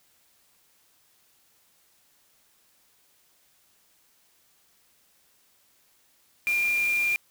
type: tone in noise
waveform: sine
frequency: 2396 Hz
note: D7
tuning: 34 cents sharp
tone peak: -22 dBFS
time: 6.47-7.16 s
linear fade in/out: 0 ms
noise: white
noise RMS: -39 dBFS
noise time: 6.47-7.16 s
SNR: +14 dB
effects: white hiss -64 dBFS RMS until 7.3 s